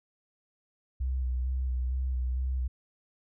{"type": "tone with vibrato", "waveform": "sine", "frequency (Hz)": 63.6, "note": "C2", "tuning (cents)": -48, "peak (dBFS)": -27, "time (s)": [1, 2.68], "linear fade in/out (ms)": 10, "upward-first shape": "square", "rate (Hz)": 2.2, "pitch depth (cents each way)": 26, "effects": []}